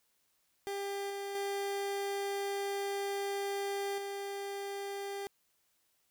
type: tone with level steps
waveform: 30% pulse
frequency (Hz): 398.7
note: G4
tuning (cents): +29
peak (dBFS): -33 / -35 / -31 / -35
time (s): 0.67-5.27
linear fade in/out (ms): 0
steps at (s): 1.1 / 1.35 / 3.98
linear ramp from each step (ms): 2
effects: white hiss -75 dBFS RMS until 6.1 s